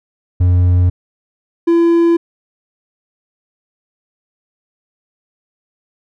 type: tone pair in turn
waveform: triangle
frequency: 89.4 / 337.5 Hz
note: F2 / E4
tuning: +41 / +41 cents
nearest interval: octave + major seventh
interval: 2300 cents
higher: second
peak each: -6 dBFS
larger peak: neither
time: 0.4-0.9 / 1.67-2.17 s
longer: neither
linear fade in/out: 10 ms
effects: none